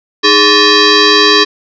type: tone with frequency modulation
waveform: sine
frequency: 1760 Hz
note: A6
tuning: in tune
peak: -4 dBFS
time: 0.23-1.45 s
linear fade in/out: 20 ms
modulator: 725 Hz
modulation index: 4.4
effects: none